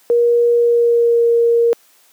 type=tone with pitch glide; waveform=sine; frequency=474.6 to 467.8 Hz; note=A#4 to A#4; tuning=+31 to +6 cents; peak=-9 dBFS; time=0.1-1.73 s; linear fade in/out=0 ms; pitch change=-25 cents; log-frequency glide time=0.51-1.27 s; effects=white hiss -52 dBFS RMS until 2.12 s + high-pass 300 Hz 12 dB/octave